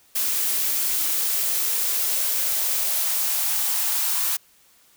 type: noise with high-pass filter sweep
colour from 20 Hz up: blue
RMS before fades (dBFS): -23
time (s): 0.15-4.37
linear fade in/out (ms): 10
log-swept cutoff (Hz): 230 to 980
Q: 2.3
effects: white hiss -57 dBFS RMS until 4.96 s